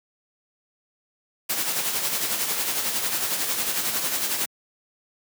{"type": "noise with tremolo", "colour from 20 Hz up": "white", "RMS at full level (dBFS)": -24, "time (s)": [1.49, 4.46], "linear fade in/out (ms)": 10, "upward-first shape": "sine", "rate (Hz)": 11, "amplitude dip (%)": 45, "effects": ["high-pass 150 Hz 12 dB/octave"]}